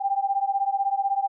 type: beating tone pair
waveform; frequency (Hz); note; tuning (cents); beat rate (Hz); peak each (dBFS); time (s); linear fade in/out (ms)
sine; 784 / 800; G5 / G5; 0 / +35; 16; -24 / -25; 0-1.28; 20
effects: none